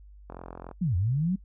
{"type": "click train", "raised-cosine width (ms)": 1, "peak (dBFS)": -26, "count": 19, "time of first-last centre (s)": [0.3, 0.713], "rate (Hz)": 43.6}
{"type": "linear two-way sweep", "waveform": "sine", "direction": "down then up", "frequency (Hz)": [196, 82.41, 196], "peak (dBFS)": -23, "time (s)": [0.81, 1.36], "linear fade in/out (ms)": 10, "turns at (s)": 0.96}
{"effects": ["noise-tail reverb RT60 0.1 s tail -25 dB re dry", "added 50 Hz sine -47 dBFS peak until 1.44 s"]}